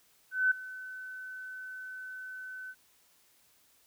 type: tone with ADSR envelope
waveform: sine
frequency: 1515 Hz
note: F#6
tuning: 40 cents sharp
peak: -21 dBFS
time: 0.31-2.75 s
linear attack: 200 ms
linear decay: 9 ms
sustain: -19 dB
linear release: 52 ms
effects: white hiss -66 dBFS RMS until 3.86 s